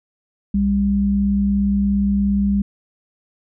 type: tone pair together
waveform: sine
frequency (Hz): 62.9 / 200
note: B1 / G3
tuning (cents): +32 / +35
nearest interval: octave + minor sixth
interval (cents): 2003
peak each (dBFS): -23 / -15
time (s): 0.54-2.62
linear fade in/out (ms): 5
effects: none